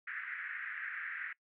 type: band-pass noise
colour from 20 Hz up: white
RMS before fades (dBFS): -42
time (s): 0.07-1.33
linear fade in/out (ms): 5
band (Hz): 1500 to 2000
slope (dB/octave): 48
effects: noise-tail reverb RT60 0.1 s tail -22 dB re dry